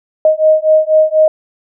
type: beating tone pair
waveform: sine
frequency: 622.3 / 626.4 Hz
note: D#5 / D#5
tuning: 0 / +11 cents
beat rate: 4.1 Hz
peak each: -10 dBFS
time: 0.25-1.28 s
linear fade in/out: 2 ms
effects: none